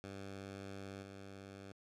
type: tone with level steps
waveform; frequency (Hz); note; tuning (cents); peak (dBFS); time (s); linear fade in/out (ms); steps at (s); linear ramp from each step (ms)
10% pulse; 98; G2; 0; -38 / -42; 0.04-1.72; 0; 1.02; 5
effects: low-pass 8000 Hz 12 dB/octave